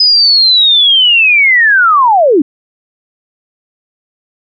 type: linear sweep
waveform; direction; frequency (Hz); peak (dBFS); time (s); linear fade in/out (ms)
sine; down; 5050 to 260.1; -4; 0-2.42; 5
effects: none